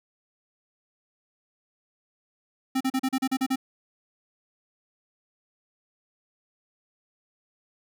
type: tone bursts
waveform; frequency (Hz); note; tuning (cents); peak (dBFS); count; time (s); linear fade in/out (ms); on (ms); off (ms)
square; 262.9; C4; +8; -23; 9; 2.75-3.559; 10; 57; 37
effects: none